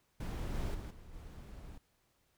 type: noise with level steps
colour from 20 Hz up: brown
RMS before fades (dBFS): -38 / -36 / -43 / -53 / -49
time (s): 0.2-1.78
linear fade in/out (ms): 5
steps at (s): 0.54 / 0.74 / 0.9 / 1.13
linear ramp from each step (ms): 10
effects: pink hiss -75 dBFS RMS until 2.37 s